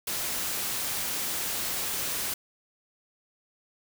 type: noise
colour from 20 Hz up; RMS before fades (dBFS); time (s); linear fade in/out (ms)
white; -31; 0.07-2.34; 5
effects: none